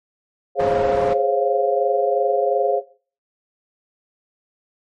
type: chord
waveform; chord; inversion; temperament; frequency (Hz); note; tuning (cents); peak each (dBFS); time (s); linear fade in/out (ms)
sine; Db major seventh; second; equal with one note detuned; 415.3 / 523.3 / 546.1 / 698.5; Ab4 / C5 / Db5 / F5; 0 / 0 / -26 / 0; -21 / -23 / -19 / -21; 0.55-2.82; 50
type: low-pass noise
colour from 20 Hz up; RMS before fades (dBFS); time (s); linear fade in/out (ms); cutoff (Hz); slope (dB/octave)
white; -27; 0.59-1.14; 10; 920; 12
effects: noise-tail reverb RT60 0.4 s tail -17 dB re dry + MP3 48 kbps